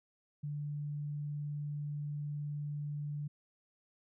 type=tone; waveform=sine; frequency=146.83 Hz; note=D3; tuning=in tune; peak=-36 dBFS; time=0.43-3.28 s; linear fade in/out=10 ms; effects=none